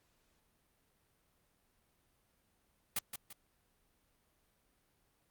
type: noise with echo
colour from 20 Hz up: white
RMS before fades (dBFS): -34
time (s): 2.96-2.99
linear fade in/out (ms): 5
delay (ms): 170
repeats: 2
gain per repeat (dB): -8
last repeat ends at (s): 3.33
effects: pink hiss -75 dBFS RMS until 5.3 s + Opus 48 kbps